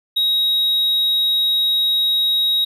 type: tone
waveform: triangle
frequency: 3800 Hz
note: A#7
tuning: 33 cents sharp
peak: -13 dBFS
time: 0.16-2.65 s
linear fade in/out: 10 ms
effects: none